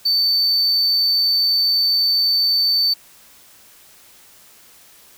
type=tone; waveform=triangle; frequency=4544 Hz; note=C#8; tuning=42 cents sharp; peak=-13 dBFS; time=0.05-2.94 s; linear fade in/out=10 ms; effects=white hiss -48 dBFS RMS until 5.17 s